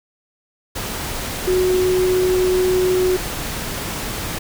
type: tone in noise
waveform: sine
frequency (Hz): 368.1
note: F#4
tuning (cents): -9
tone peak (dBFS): -14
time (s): 1.47-3.17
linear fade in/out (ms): 10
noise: pink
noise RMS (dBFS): -26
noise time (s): 0.75-4.39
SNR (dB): +9
effects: none